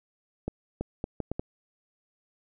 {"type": "accelerating click train", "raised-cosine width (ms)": 2, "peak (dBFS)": -17, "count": 6, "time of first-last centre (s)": [0.48, 1.395], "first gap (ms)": 330, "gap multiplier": 0.7, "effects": []}